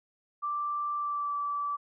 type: tone with pitch glide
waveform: sine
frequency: 1174.7 to 1157.2 Hz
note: D6 to D6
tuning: 0 to -26 cents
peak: -29 dBFS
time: 0.42-1.77 s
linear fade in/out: 20 ms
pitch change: -26 cents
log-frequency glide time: 0.96-1.36 s
effects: none